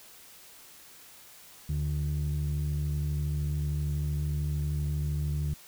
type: tone pair together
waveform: sine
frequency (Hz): 75.1 / 148.05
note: D2 / D3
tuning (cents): +39 / +14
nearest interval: octave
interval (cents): 1175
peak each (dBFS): -28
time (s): 1.69-5.54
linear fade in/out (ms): 5
effects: tanh soft clip ceiling -24 dBFS + white hiss -52 dBFS RMS until 5.67 s